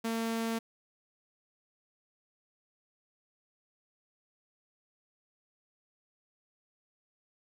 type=tone; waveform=sawtooth; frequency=227.2 Hz; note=A#3; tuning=44 cents flat; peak=-27 dBFS; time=0.04-0.59 s; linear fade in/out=10 ms; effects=none